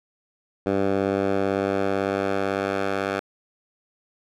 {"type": "tone with band-pass filter sweep", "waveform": "10% pulse", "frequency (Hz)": 98, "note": "G2", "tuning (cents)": 0, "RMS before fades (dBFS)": -24, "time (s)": [0.66, 3.2], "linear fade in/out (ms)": 5, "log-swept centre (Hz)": [440, 1100], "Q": 0.71, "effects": []}